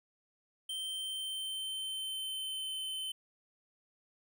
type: tone with pitch glide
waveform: square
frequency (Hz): 3122 to 3068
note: G7 to G7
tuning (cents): -8 to -38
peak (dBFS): -37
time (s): 0.69-3.12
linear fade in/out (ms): 5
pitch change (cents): -30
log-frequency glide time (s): 0.89-2.81
effects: none